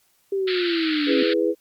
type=linear sweep; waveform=sine; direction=down; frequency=396.9 to 266.2 Hz; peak=-20 dBFS; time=0.32-1.23 s; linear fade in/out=5 ms
type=band-pass noise; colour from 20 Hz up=white; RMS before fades=-28 dBFS; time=0.47-1.34 s; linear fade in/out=10 ms; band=1300 to 4500 Hz; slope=96 dB/octave
type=chord; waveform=sine; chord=E major; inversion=none; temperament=equal with one note detuned; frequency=329.6 / 415.3 / 495.6 Hz; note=E4 / G#4 / B4; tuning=0 / 0 / +6 cents; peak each=-22 dBFS; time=1.06-1.55 s; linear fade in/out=50 ms
effects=white hiss -63 dBFS RMS until 1.6 s + MP3 96 kbps